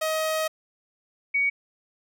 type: tone pair in turn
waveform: sawtooth / sine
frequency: 631 / 2249 Hz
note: D#5 / C#7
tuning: +24 / +24 cents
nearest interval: octave + minor seventh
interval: 2200 cents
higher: second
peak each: -20 dBFS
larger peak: neither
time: 0.01-0.48 / 1.34-1.5 s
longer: first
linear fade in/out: 10 ms
effects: none